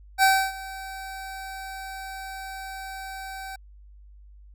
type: tone with ADSR envelope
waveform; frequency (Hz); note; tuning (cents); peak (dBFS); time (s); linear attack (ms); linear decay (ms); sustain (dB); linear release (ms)
25% pulse; 770; G5; -31; -11; 0.18-3.56; 49; 290; -20; 6
effects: added 50 Hz sine -46 dBFS peak until 4.54 s